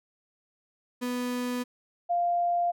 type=tone pair in turn; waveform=35% pulse / sine; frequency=247.1 / 697.1 Hz; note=B3 / F5; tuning=+1 / -3 cents; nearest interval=octave + tritone; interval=1796 cents; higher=second; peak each=-27 / -23 dBFS; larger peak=second; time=1.01-1.64 / 2.09-2.72 s; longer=neither; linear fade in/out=20 ms; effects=none